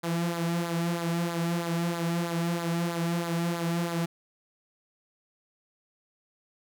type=tone with flanger; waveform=sawtooth; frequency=169.7 Hz; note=F3; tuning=49 cents flat; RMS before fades=-29 dBFS; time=0.03-4.06 s; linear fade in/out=10 ms; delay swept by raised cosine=0.34 to 4.04 ms; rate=3.1 Hz; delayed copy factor=-0.6; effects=none